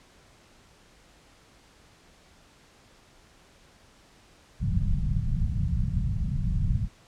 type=low-pass noise; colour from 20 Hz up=pink; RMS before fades=-26 dBFS; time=4.59-6.89 s; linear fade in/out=50 ms; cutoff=190 Hz; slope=48 dB/octave; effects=pink hiss -57 dBFS RMS until 7.07 s + low-pass 8000 Hz 12 dB/octave